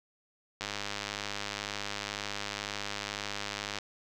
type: click train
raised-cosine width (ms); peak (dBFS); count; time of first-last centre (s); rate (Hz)
0.2; -17; 325; 0.61-3.786; 102
effects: none